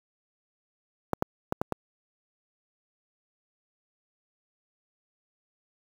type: clicks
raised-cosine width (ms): 1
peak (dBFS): -10 / -10 / -12 / -12 / -13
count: 5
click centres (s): 1.133 / 1.224 / 1.524 / 1.615 / 1.723
effects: high-pass 80 Hz 12 dB/octave + 7-bit